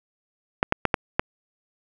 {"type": "clicks", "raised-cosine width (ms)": 0.5, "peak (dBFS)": -3, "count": 5, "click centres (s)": [0.629, 0.724, 0.853, 0.942, 1.195], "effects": []}